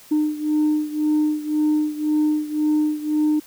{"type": "beating tone pair", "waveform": "sine", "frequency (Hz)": [303.2, 305.1], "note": ["D#4", "D#4"], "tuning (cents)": [-45, -34], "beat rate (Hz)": 1.9, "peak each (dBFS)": [-18, -21], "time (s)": [0.11, 3.4], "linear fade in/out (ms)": 10, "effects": ["tanh soft clip ceiling -13 dBFS", "white hiss -47 dBFS RMS until 3.46 s"]}